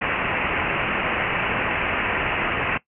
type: low-pass noise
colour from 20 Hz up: white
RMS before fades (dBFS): -24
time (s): 0.01-2.78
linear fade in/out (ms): 10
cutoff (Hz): 2800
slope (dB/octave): 96
effects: noise-tail reverb RT60 0.1 s tail -18 dB re dry